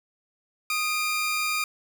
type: tone pair together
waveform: sawtooth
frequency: 1244.5 / 2389 Hz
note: D#6 / D7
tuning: 0 / +29 cents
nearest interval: major seventh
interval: 1129 cents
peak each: -25 / -23 dBFS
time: 0.7-1.64 s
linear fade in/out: 2 ms
effects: none